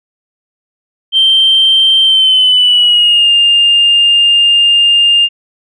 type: tone with pitch glide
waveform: sine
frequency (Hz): 3136 to 2810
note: G7 to F7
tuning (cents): 0 to +10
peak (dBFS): -4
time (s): 1.12-5.29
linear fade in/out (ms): 50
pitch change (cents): -190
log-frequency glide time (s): 2.03-3.31
effects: tanh soft clip ceiling 0 dBFS